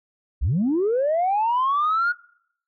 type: linear sweep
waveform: sine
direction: up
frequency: 46.25 to 1454 Hz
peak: -17 dBFS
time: 0.41-2.13 s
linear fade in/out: 20 ms
effects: noise-tail reverb RT60 0.7 s tail -24 dB re dry + tanh soft clip ceiling -15 dBFS